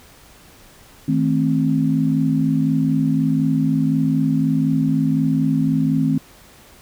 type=chord; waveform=sine; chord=A diminished; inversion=second; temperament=just; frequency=158.4 / 220 / 264 Hz; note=Eb3 / A3 / C4; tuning=+31 / 0 / +16 cents; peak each=-19 / -22 / -18 dBFS; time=1.08-6.18 s; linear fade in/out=5 ms; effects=pink hiss -47 dBFS RMS until 6.81 s